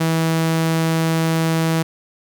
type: tone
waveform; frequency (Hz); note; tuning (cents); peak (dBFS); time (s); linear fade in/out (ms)
sawtooth; 162.6; E3; -23; -12; 0-1.83; 10
effects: none